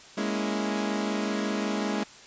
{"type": "chord", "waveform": "sawtooth", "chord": "A# half-diminished seventh", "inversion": "third", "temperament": "equal", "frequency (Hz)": [207.7, 233.1, 277.2, 329.6], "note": ["G#3", "A#3", "C#4", "E4"], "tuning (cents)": [0, 0, 0, 0], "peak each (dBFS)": [-25, -31, -30, -31], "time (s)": [0.17, 2.04], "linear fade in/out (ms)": 10, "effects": ["white hiss -49 dBFS RMS until 2.26 s", "resampled to 16000 Hz"]}